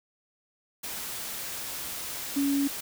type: tone in noise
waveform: sine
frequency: 280 Hz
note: C#4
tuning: 18 cents sharp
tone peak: -23 dBFS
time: 2.36-2.68 s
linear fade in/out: 10 ms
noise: white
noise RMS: -36 dBFS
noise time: 0.83-2.81 s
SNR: +10 dB
effects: none